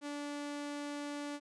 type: tone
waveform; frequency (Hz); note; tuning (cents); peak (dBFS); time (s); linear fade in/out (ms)
sawtooth; 290.1; D4; -21; -35; 0.01-1.4; 50
effects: resampled to 22050 Hz